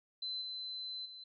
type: tone with level steps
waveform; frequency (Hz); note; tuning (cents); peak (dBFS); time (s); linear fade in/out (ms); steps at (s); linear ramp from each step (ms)
sine; 4050; B7; +43; -37 / -40 / -48; 0.22-1.24; 5; 0.41 / 1.05; 10
effects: none